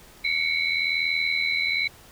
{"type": "tone cluster", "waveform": "sine", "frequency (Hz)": [2191, 2272, 3995], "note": ["C#7", "C#7", "B7"], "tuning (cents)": [-21, 42, 19], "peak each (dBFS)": [-25, -26, -29], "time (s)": [0.24, 1.88], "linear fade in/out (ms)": 10, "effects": ["pink hiss -50 dBFS RMS until 2.11 s"]}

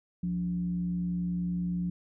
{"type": "tone with frequency modulation", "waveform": "sine", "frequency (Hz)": 176.9, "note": "F3", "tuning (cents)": 23, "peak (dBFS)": -28, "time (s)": [0.23, 1.9], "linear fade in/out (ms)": 5, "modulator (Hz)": 111, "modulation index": 0.32, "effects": []}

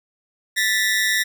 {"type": "ring-modulated tone", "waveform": "sawtooth", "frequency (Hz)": 1864.7, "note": "A#6", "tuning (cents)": 0, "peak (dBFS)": -11, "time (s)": [0.56, 1.24], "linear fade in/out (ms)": 20, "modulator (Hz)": 104, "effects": []}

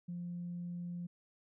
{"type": "tone", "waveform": "sine", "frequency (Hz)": 174.61, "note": "F3", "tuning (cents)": 0, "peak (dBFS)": -38, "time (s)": [0.08, 1.07], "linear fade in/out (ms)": 10, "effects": ["tanh soft clip ceiling -34 dBFS"]}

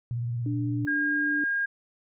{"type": "tone with vibrato", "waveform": "sine", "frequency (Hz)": 119.1, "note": "A#2", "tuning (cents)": 38, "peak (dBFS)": -27, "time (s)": [0.11, 0.85], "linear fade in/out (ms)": 0, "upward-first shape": "triangle", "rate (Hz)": 18, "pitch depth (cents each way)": 62}
{"type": "tone with pitch glide", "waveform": "sine", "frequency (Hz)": [293.7, 295.6], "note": ["D4", "D4"], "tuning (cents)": [0, 11], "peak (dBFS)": -29, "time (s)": [0.46, 1.44], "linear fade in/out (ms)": 2, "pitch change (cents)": 11, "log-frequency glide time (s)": [0.86, 1.17]}
{"type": "tone", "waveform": "sine", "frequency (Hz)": 1620, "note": "G#6", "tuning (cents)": -43, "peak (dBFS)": -24, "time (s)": [0.87, 1.66], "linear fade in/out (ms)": 10}
{"effects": []}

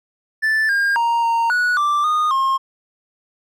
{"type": "tone with pitch steps", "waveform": "triangle", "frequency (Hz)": [1758, 1612, 933, 924, 1467, 1175, 1230, 1070], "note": ["A6", "G6", "A#5", "A#5", "F#6", "D6", "D#6", "C6"], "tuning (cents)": [-2, 48, 1, -16, -15, 1, -20, 38], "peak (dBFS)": -13, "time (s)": [0.42, 2.58], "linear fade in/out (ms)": 20, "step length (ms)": 270, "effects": []}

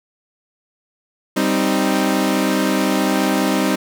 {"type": "chord", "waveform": "sawtooth", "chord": "C minor", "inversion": "second", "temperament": "equal", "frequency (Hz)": [196, 261.6, 311.1], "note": ["G3", "C4", "Eb4"], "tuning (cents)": [0, 0, 0], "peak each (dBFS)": -16, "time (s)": [1.36, 3.76], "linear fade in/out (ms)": 10, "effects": []}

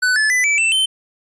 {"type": "tone with pitch steps", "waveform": "square", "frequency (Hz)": [1498, 1730.7, 1999.6, 2310, 2669, 3084], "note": ["F#6", "A6", "B6", "D7", "E7", "G7"], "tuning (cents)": [21, -29, 21, -29, 21, -29], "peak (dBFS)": -14, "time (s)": [0.02, 0.86], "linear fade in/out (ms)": 10, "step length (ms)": 140, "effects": ["resampled to 22050 Hz"]}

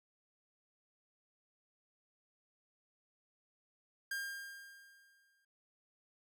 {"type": "tone with exponential decay", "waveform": "45% pulse", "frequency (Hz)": 1605, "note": "G6", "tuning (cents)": 40, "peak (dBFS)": -36, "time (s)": [4.11, 5.45], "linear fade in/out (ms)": 5, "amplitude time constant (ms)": 290, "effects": []}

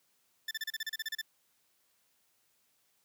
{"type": "tone bursts", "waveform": "20% pulse", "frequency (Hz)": 1770, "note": "A6", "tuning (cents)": 10, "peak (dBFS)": -29, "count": 12, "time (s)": [0.48, 1.215], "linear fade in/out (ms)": 5, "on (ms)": 31, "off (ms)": 33, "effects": ["white hiss -73 dBFS RMS until 3.04 s", "high-pass 80 Hz 12 dB/octave"]}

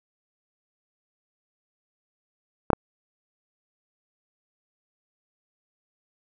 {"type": "clicks", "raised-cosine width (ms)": 1, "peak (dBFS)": -3, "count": 2, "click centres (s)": [2.703, 2.732], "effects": []}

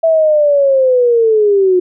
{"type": "linear sweep", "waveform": "sine", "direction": "down", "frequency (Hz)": [659.3, 357.3], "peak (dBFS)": -7, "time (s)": [0.03, 1.8], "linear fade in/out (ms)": 10, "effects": []}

